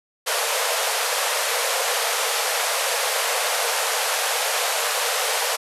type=band-pass noise; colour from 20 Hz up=pink; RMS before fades=-23 dBFS; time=0.26-5.57 s; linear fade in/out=20 ms; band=450 to 13000 Hz; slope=96 dB/octave; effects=none